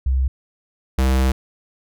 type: tone pair in turn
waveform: sine / square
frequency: 65.41 / 65.41 Hz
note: C2 / C2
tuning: 0 / 0 cents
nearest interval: unison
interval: 0 cents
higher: neither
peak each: -15 dBFS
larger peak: neither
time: 0.06-0.28 / 0.98-1.32 s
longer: second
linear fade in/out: 5 ms
effects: none